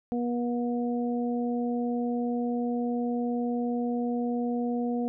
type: harmonic tone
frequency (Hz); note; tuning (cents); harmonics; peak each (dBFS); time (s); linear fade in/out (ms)
240.7; B3; -44; 1 / 2 / 3; -27 / -33 / -37; 0.12-5.08; 0
effects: none